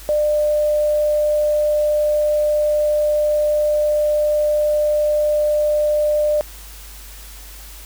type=tone; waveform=sine; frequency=599 Hz; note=D5; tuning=34 cents sharp; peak=-14 dBFS; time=0.09-6.41 s; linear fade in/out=0 ms; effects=added 50 Hz sine -37 dBFS peak until 7.85 s + white hiss -40 dBFS RMS until 7.85 s